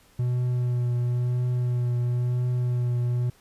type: tone with vibrato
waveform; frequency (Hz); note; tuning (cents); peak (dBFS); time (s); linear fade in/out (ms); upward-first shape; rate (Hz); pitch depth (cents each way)
triangle; 122.8; B2; -9; -20; 0.19-3.3; 5; triangle; 0.98; 22
effects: pink hiss -58 dBFS RMS until 3.4 s + resampled to 32000 Hz